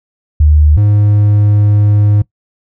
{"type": "tone pair in turn", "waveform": ["sine", "triangle"], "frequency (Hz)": [75.3, 103.78], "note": ["D2", "G#2"], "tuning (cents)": [44, -1], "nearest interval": "tritone", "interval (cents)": 555, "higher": "second", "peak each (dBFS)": -4, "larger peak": "neither", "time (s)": [[0.4, 0.77], [0.77, 2.22]], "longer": "second", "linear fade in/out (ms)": 5, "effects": ["noise-tail reverb RT60 0.1 s tail -20 dB re dry"]}